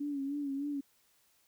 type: tone with vibrato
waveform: sine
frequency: 282 Hz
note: C#4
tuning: 30 cents sharp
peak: -33 dBFS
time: 0-0.81 s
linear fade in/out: 10 ms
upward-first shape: sine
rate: 3.3 Hz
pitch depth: 60 cents each way
effects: white hiss -70 dBFS RMS until 1.47 s